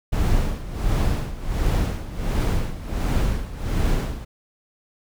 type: noise with tremolo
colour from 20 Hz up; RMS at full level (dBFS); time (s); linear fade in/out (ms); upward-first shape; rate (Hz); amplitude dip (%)
brown; -19; 0.12-4.25; 10; sine; 1.4; 80
effects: none